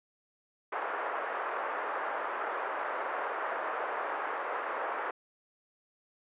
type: band-pass noise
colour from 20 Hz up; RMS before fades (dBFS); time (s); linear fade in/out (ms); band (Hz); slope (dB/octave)
white; -35; 0.72-5.11; 5; 440 to 1500; 24
effects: resampled to 8000 Hz